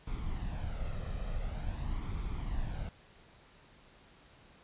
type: noise with flanger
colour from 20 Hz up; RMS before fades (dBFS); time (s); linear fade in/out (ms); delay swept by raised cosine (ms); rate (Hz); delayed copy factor
brown; -36; 0.07-2.89; 2; 0.87 to 1.62; 0.47; +0.6
effects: pink hiss -60 dBFS RMS until 4.63 s + resampled to 8000 Hz